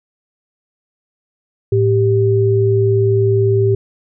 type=tone pair together; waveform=sine; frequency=110 / 392 Hz; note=A2 / G4; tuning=0 / 0 cents; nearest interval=octave + minor seventh; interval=2200 cents; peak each=-13 dBFS; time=1.72-3.75 s; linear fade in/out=5 ms; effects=none